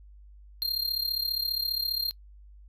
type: tone with amplitude modulation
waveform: square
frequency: 4200 Hz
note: C8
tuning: 6 cents sharp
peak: -24 dBFS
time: 0.62-2.11 s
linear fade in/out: 0 ms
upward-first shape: sine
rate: 34.9 Hz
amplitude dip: 80%
effects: noise-tail reverb RT60 0.1 s tail -24 dB re dry + added 50 Hz sine -48 dBFS peak until 2.68 s